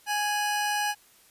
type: tone pair together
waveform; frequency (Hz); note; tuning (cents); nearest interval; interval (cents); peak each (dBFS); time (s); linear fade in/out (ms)
25% pulse; 830.6 / 2948; G#5 / F#7; 0 / -7; octave + minor seventh; 2193; -22 / -31; 0.06-0.95; 50
effects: white hiss -58 dBFS RMS until 1.3 s + resampled to 32000 Hz